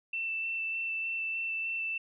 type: tone with vibrato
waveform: sine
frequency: 2671 Hz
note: E7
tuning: 22 cents sharp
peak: -31 dBFS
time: 0.13-1.98 s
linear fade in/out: 5 ms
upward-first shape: square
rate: 3.3 Hz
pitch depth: 8 cents each way
effects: none